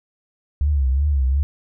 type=tone with vibrato; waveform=sine; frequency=69.3 Hz; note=C#2; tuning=in tune; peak=-15 dBFS; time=0.61-1.43 s; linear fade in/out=0 ms; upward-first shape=triangle; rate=2.7 Hz; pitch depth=150 cents each way; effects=none